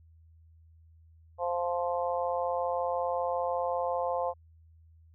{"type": "harmonic tone", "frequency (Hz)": 174.61, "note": "F3", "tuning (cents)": 0, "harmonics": [3, 4, 5, 6], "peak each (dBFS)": [-31, -33, -35, -37], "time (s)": [1.38, 4.34], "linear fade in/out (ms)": 50, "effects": ["added 81 Hz sine -55 dBFS peak until 5.14 s"]}